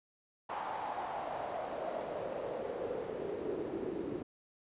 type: noise with band-pass filter sweep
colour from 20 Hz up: pink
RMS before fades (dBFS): -39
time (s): 0.49-4.23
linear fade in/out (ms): 10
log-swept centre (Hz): 910 to 330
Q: 3.9
effects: resampled to 8000 Hz